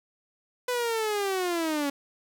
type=linear sweep; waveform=sawtooth; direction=down; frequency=501 to 277.2 Hz; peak=-22 dBFS; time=0.68-1.9 s; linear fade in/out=5 ms; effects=none